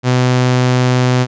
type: tone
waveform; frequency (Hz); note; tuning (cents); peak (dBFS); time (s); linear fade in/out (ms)
sawtooth; 126; B2; +35; -6; 0.03-1.27; 50
effects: resampled to 16000 Hz